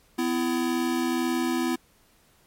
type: tone pair together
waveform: square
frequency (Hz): 252.1 / 334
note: B3 / E4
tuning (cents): +36 / +23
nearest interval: perfect fourth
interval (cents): 487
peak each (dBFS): -27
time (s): 0.18-1.76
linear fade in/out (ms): 10
effects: pink hiss -61 dBFS RMS until 2.46 s + MP3 64 kbps